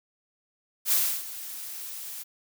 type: noise with ADSR envelope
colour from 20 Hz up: blue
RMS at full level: -22 dBFS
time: 0.85-2.24 s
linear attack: 70 ms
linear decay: 300 ms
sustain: -16 dB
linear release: 23 ms
effects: none